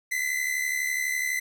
45% pulse tone pair together, 1981 / 2053 Hz, B6 / C7, +5 / -33 cents, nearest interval minor second, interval 62 cents, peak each -29 / -28 dBFS, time 0.11-1.4 s, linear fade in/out 10 ms, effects none

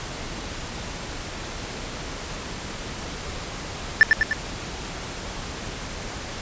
triangle tone with echo, 1764 Hz, A6, 4 cents sharp, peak -6 dBFS, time 4.01-4.03 s, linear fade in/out 0 ms, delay 100 ms, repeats 3, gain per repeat -4 dB, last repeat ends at 4.33 s, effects pink hiss -33 dBFS RMS until 6.41 s + resampled to 16000 Hz

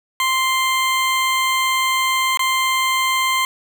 20% pulse tone with dropouts, 1047 Hz, C6, 1 cent sharp, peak -11 dBFS, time 0.2-3.45 s, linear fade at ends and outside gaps 1 ms, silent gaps 2.373-2.393 s, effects none

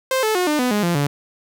sawtooth tone with pitch steps, 523.3 / 435 / 361.6 / 300.6 / 249.8 / 207.7 / 172.62 / 143.49 Hz, C5 / A4 / F#4 / D4 / B3 / G#3 / F3 / D3, 0 / -20 / -40 / +40 / +20 / 0 / -20 / -40 cents, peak -13 dBFS, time 0.11-1.07 s, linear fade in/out 2 ms, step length 120 ms, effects none

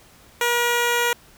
10% pulse tone, 478.1 Hz, A#4, 44 cents sharp, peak -10 dBFS, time 0.41-1.13 s, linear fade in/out 2 ms, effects pink hiss -51 dBFS RMS until 1.37 s

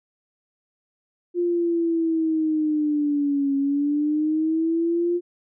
sine linear two-way sweep, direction down then up, 352.1 to 275.5 to 352.1 Hz, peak -19 dBFS, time 1.34-5.21 s, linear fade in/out 50 ms, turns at 3.56 s, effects none

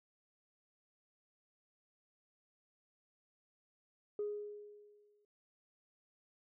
sine tone with exponential decay, 415.3 Hz, G#4, in tune, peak -33 dBFS, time 4.19-5.25 s, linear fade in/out 2 ms, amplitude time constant 230 ms, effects tanh soft clip ceiling -31 dBFS

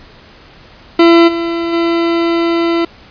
40% pulse tone with level steps, 336.8 Hz, E4, 37 cents sharp, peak -3 / -14 / -10 dBFS, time 0.99-2.85 s, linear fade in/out 5 ms, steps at 1.27 / 1.72 s, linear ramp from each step 20 ms, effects pink hiss -40 dBFS RMS until 3.1 s + resampled to 11025 Hz

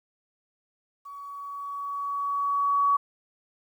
sine tone with level ramp, 1130 Hz, C#6, 33 cents sharp, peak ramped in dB -39 to -18 dBFS, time 1.05-2.97 s, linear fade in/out 10 ms, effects 10-bit

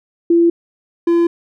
sine / triangle tone pair in turn, 339.1 / 340.3 Hz, E4 / F4, +49 / -45 cents, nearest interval unison, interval 6 cents, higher second, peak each -8 dBFS, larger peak neither, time 0.3-0.5 / 1.07-1.27 s, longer neither, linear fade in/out 5 ms, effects none

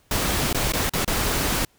pink noise with dropouts, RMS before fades -23 dBFS, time 0.11-1.65 s, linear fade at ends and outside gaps 2 ms, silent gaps 0.529-0.546 / 0.722-0.735 / 0.895-0.935 / 1.047-1.077 s, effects pink hiss -61 dBFS RMS until 1.78 s

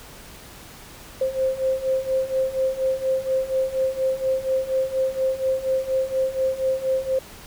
sine beating tone pair, 523.3 / 527.5 Hz, C5 / C5, 0 / +14 cents, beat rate 4.2 Hz, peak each -25 / -22 dBFS, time 1.21-7.19 s, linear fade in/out 5 ms, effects pink hiss -43 dBFS RMS until 7.46 s

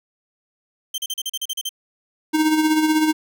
sawtooth tone bursts, 3129 Hz, G7, 4 cents flat, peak -20 dBFS, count 10, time 0.94-1.692 s, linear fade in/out 5 ms, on 41 ms, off 38 ms
square tone with tremolo, 311.1 Hz, D#4, in tune, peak -14 dBFS, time 2.33-3.13 s, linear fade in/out 20 ms, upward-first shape sine, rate 16 Hz, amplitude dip 50%
effects none

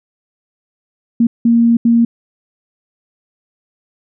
sine tone bursts at uneven times, 233.1 Hz, A#3, in tune, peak -7 dBFS, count 3, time 1.2-1.27 / 1.45-1.77 / 1.85-2.05 s, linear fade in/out 5 ms, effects none

